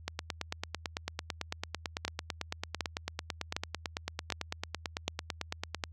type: two click trains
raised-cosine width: 0.2 ms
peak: -16 / -14 dBFS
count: 52 / 6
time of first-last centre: 0.08-5.747 / 2.05-5.838 s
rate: 9 / 1.32 Hz
effects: added 81 Hz sine -48 dBFS peak until 5.92 s